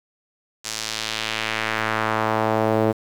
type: tone with band-pass filter sweep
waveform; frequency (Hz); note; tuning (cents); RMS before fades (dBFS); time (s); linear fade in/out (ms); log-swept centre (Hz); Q
sawtooth; 110; A2; 0; -23; 0.64-2.93; 20; 6500 to 470; 1.3
effects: 7-bit